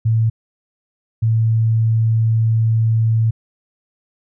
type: tone pair in turn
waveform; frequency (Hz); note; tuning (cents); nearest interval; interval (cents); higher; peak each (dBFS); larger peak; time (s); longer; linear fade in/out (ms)
sine; 112.5 / 112.5; A2 / A2; +39 / +39; unison; 0; neither; -12; neither; 0.05-0.3 / 1.22-3.31; second; 10
effects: none